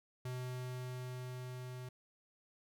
square tone with level ramp, 126.3 Hz, B2, 39 cents sharp, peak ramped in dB -40 to -45 dBFS, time 0.25-1.89 s, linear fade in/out 5 ms, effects none

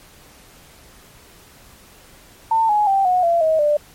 sine tone with pitch steps, 898 / 837.9 / 781.8 / 729.4 / 680.6 / 635 / 592.5 Hz, A5 / G#5 / G5 / F#5 / F5 / D#5 / D5, +35 / +15 / -5 / -25 / -45 / +35 / +15 cents, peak -13 dBFS, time 2.51-3.77 s, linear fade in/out 5 ms, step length 180 ms, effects pink hiss -47 dBFS RMS until 3.94 s + MP3 64 kbps

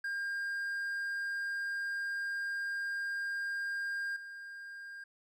triangle tone with level steps, 1606 Hz, G6, 41 cents sharp, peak -32 / -42 dBFS, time 0.04-5.04 s, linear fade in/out 5 ms, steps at 4.16 s, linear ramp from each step 5 ms, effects none

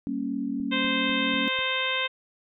sine chord, G diminished, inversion none, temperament equal, 196 / 233.1 / 277.2 Hz, G3 / Bb3 / Db4, 0 / 0 / 0 cents, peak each -35 / -31 / -29 dBFS, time 0.07-1.48 s, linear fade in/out 0 ms
click train, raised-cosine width 3 ms, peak -33 dBFS, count 5, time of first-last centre 0.6-1.59 s, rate 4.04 Hz
harmonic tone, 521 Hz, C5, 7 cents flat, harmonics 1 / 2 / 3 / 4 / 5 / 6 / 7, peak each -34 / -33 / -33 / -31 / -31 / -32 / -32 dBFS, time 0.71-2.08 s, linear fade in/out 20 ms
effects none

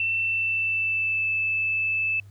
sine tone with pitch glide, 2681 to 2627 Hz, E7 to E7, +29 to -7 cents, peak -22 dBFS, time 0-2.2 s, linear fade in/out 2 ms, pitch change -36 cents, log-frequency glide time 0.22-1.27 s, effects added 100 Hz sine -44 dBFS peak until 2.3 s + pink hiss -63 dBFS RMS until 2.3 s

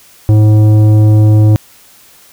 sine tone with tanh clipping, 106.9 Hz, A2, 49 cents flat, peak -5 dBFS, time 0.29-1.56 s, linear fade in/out 0 ms, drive 11 dB, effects white hiss -42 dBFS RMS until 2.32 s

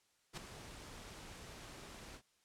pink noise with ADSR envelope, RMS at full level -42 dBFS, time 0.33-2.22 s, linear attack 42 ms, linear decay 6 ms, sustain -10 dB, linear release 75 ms, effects white hiss -75 dBFS RMS until 2.44 s + low-pass 9000 Hz 12 dB/octave

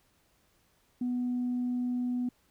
sine tone, 246.9 Hz, B3, in tune, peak -27 dBFS, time 1.01-2.29 s, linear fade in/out 5 ms, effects tanh soft clip ceiling -25 dBFS + pink hiss -69 dBFS RMS until 2.5 s

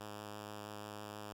5% pulse tone with vibrato, 104.5 Hz, G#2, 11 cents sharp, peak -34 dBFS, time 0-1.33 s, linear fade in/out 10 ms, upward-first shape sine, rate 6.1 Hz, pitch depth 12 cents each way, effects none

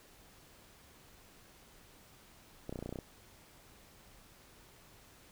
clicks, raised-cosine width 2 ms, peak -27 dBFS, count 10, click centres 2.694 / 2.726 / 2.758 / 2.79 / 2.826 / 2.86 / 2.892 / 2.926 / 2.958 / 2.988 s, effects pink hiss -60 dBFS RMS until 5.31 s

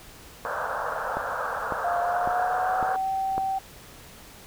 white band-pass noise, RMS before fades -30 dBFS, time 0.45-2.96 s, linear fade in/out 0 ms, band 460 to 1600 Hz, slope 96 dB/octave
click train, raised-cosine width 1 ms, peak -15 dBFS, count 5, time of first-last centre 1.17-3.38 s, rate 1.81 Hz
sine tone with pitch glide, 699 to 771.1 Hz, F5 to G5, +1 to -29 cents, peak -24 dBFS, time 1.84-3.59 s, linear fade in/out 10 ms, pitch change +170 cents, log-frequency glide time 2-3.11 s
effects pink hiss -47 dBFS RMS until 4.46 s

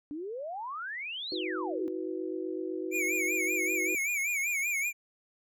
sine exponential two-way sweep, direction up then down, 282 to 4435 to 282 Hz, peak -35 dBFS, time 0.11-1.88 s, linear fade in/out 0 ms, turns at 1.33 s
sine chord, E suspended second, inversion none, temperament equal with one note detuned, 322.1 / 370 / 493.9 Hz, E4 / F#4 / B4, -40 / 0 / 0 cents, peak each -36 / -35 / -41 dBFS, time 1.32-3.95 s, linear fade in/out 2 ms
square tone with vibrato, 2300 Hz, D7, 37 cents flat, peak -29 dBFS, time 2.91-4.93 s, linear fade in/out 50 ms, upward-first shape sine, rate 5.2 Hz, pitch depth 110 cents each way
effects none

